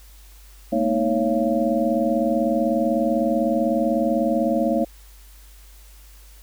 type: tone cluster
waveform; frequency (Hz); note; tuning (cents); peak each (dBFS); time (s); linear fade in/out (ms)
sine; 217.8 / 237.8 / 313.8 / 553 / 681; A3 / A#3 / D#4 / C#5 / F5; -17 / +35 / +15 / -4 / -44; -25 / -24 / -25 / -23 / -25; 0.72-4.85; 10
effects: added 50 Hz sine -44 dBFS peak until 6.42 s + white hiss -52 dBFS RMS until 6.42 s